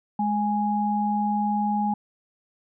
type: tone pair together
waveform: sine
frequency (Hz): 209.2 / 829.8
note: G#3 / G#5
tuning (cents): +13 / -2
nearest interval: 2 octaves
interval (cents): 2385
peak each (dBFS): -24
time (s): 0.19-1.94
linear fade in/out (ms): 5
effects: none